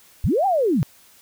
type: linear two-way sweep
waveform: sine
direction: up then down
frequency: 46.25 to 814 to 113.4 Hz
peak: -16 dBFS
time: 0.24-0.83 s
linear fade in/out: 0 ms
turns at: 0.46 s
effects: white hiss -52 dBFS RMS until 1.21 s